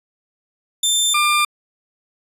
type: tone pair in turn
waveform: 20% pulse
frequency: 3570 / 1195.8 Hz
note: A7 / D6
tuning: +24 / +31 cents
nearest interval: octave + perfect fifth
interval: 1893 cents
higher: first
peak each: -9 dBFS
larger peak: neither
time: 0.83-1.14 / 1.14-1.45 s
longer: neither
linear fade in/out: 5 ms
effects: resampled to 32000 Hz